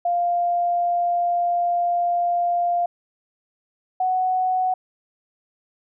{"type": "tone pair in turn", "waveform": "sine", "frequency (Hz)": [698.5, 741.8], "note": ["F5", "F#5"], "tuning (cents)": [0, 4], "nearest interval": "minor second", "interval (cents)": 104, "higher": "second", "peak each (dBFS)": -18, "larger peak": "neither", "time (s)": [[0.05, 2.86], [4, 4.74]], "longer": "first", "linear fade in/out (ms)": 5, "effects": []}